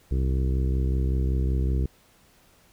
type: harmonic tone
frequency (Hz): 65.3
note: C2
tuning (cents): -3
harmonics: 1 / 2 / 3 / 4 / 5 / 6 / 7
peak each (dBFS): -22 / -29 / -36 / -39 / -37 / -39 / -43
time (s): 0.11-1.86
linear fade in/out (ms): 5
effects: pink hiss -59 dBFS RMS until 2.72 s